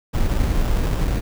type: noise with sample-and-hold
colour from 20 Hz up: brown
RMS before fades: -19 dBFS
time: 0.13-1.21 s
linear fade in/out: 20 ms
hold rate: 2100 Hz
effects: none